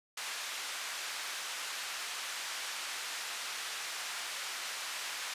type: band-pass noise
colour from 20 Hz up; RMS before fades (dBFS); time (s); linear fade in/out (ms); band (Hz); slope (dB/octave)
pink; -40; 0.17-5.34; 5; 1300 to 8400; 12
effects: resampled to 32000 Hz